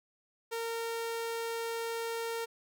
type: tone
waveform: sawtooth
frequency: 459.7 Hz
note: A#4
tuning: 24 cents flat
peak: -30 dBFS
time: 0.51-2.46 s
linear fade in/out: 20 ms
effects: none